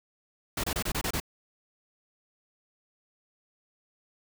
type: noise bursts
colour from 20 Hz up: pink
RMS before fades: -30 dBFS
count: 7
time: 0.57-1.201 s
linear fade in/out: 5 ms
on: 67 ms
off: 27 ms
effects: none